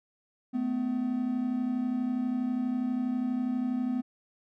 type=tone pair together; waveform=triangle; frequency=220 / 252.3 Hz; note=A3 / B3; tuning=0 / +37 cents; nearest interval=major second; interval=237 cents; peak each=-32 / -26 dBFS; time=0.53-4.02 s; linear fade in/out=20 ms; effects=none